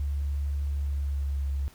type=tone with pitch glide; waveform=sine; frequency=71.1 to 69.36 Hz; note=C#2 to C#2; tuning=+45 to +2 cents; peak=-26 dBFS; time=0-1.68 s; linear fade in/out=0 ms; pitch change=-43 cents; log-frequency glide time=0.73-1.46 s; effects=pink hiss -56 dBFS RMS until 1.74 s

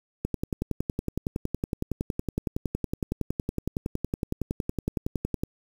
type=click train; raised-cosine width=3 ms; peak=-14 dBFS; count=57; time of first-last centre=0.25-5.435 s; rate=10.8 Hz; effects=7-bit

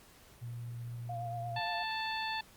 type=tone; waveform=sine; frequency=119 Hz; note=A#2; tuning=36 cents sharp; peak=-39 dBFS; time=0.41-1.6 s; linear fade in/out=20 ms
type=tone with vibrato; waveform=sine; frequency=698.5 Hz; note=F5; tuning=in tune; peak=-38 dBFS; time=1.09-1.83 s; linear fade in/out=5 ms; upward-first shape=triangle; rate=8.6 Hz; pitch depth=37 cents each way
type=harmonic tone; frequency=882 Hz; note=A5; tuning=4 cents sharp; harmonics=1 / 2 / 3 / 4 / 5; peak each=-37 / -40 / -42 / -43 / -44 dBFS; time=1.56-2.41 s; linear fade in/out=5 ms
effects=pink hiss -59 dBFS RMS until 2.56 s + Opus 48 kbps

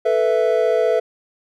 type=chord; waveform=triangle; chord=A suspended second; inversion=none; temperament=just; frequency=440 / 495 / 660 Hz; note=A4 / B4 / E5; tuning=0 / +4 / +2 cents; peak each=-17 dBFS; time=0.05-1 s; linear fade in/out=10 ms; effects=none

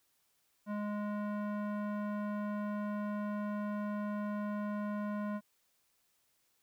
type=tone with low-pass filter; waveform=square; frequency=207.7 Hz; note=G#3; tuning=in tune; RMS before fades=-37 dBFS; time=0.66-5.41 s; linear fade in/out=50 ms; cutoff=1300 Hz; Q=1.4; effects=white hiss -75 dBFS RMS until 6.62 s

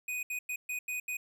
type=tone bursts at uneven times; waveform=square; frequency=2489 Hz; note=D#7; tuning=in tune; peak=-34 dBFS; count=6; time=0.08-0.23 / 0.3-0.39 / 0.49-0.56 / 0.69-0.79 / 0.88-1 / 1.08-1.17 s; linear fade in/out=5 ms; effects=none

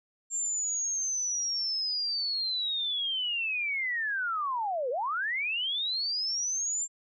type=linear two-way sweep; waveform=sine; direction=down then up; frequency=7400 to 466.2 to 7400 Hz; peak=-28 dBFS; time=0.3-6.88 s; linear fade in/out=50 ms; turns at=4.9 s; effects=none

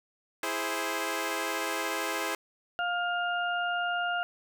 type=chord; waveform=10% pulse; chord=E augmented; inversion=none; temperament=equal; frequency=329.6 / 415.3 / 523.3 Hz; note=E4 / G#4 / B#4; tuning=0 / 0 / 0 cents; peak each=-26 dBFS; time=0.43-2.35 s; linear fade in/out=2 ms
type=harmonic tone; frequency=705 Hz; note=F5; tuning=16 cents sharp; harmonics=1 / 2 / 4; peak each=-31 / -30 / -38 dBFS; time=2.79-4.23 s; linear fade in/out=0 ms
effects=none

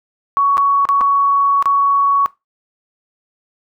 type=tone with dropouts; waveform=sine; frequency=1119 Hz; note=C#6; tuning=16 cents sharp; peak=-10 dBFS; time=0.37-2.26 s; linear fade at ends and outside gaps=0 ms; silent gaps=0.571-0.579 / 0.853-0.889 / 1.009-1.013 / 1.625-1.657 s; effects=noise-tail reverb RT60 0.2 s tail -19 dB re dry

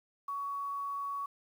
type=tone with quantisation; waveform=sine; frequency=1123 Hz; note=C#6; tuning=22 cents sharp; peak=-34 dBFS; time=0.28-1.26 s; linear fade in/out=5 ms; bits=10; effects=none

